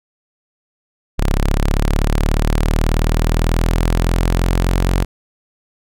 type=linear sweep; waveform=sawtooth; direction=up; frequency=34 to 45.41 Hz; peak=-9 dBFS; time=1.18-5.05 s; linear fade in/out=20 ms; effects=none